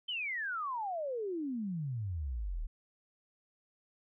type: exponential sweep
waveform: sine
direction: down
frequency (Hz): 3136 to 34.65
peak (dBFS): -34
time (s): 0.08-2.67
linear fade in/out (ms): 10
effects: none